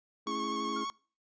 triangle chord, A major seventh, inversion none, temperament equal, 220 / 277.2 / 329.6 / 415.3 Hz, A3 / C#4 / E4 / G#4, 0 / 0 / 0 / 0 cents, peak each -39 dBFS, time 0.26-0.85 s, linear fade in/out 20 ms
45% pulse tone with vibrato, 1100 Hz, C#6, 14 cents flat, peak -34 dBFS, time 0.27-0.9 s, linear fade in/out 0 ms, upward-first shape square, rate 12 Hz, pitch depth 20 cents each way
triangle tone with exponential decay, 1396.9 Hz, F6, in tune, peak -39 dBFS, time 0.76-0.94 s, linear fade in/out 5 ms, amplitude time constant 38 ms
effects noise-tail reverb RT60 0.4 s tail -24 dB re dry + resampled to 16000 Hz

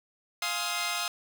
10% pulse chord, F minor seventh, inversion none, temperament equal with one note detuned, 698.5 / 830.6 / 1046.5 / 1265.5 Hz, F5 / Ab5 / C6 / Eb6, 0 / 0 / 0 / +29 cents, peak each -25 / -31 / -28 / -25 dBFS, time 0.42-1.08 s, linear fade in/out 2 ms, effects none

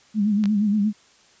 sine tone with vibrato, 207.7 Hz, G#3, in tune, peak -17 dBFS, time 0.14-0.93 s, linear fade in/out 50 ms, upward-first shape sine, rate 8.5 Hz, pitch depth 73 cents each way
clicks, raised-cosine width 0.2 ms, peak -17 dBFS, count 2, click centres 0.439 / 0.457 s
effects white hiss -55 dBFS RMS until 1.4 s + resampled to 16000 Hz

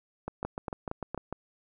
two click trains, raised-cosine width 1 ms, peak -20 / -19 dBFS, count 8 / 4, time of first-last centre 0.28-1.326 / 0.45-1.146 s, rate 6.69 / 4.31 Hz, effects none

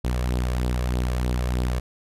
sawtooth tone with flanger, 61.74 Hz, B1, in tune, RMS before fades -24 dBFS, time 0.04-1.8 s, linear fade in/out 10 ms, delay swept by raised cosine 0.22 to 1.82 ms, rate 3.2 Hz, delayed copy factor +0.5, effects resampled to 32000 Hz

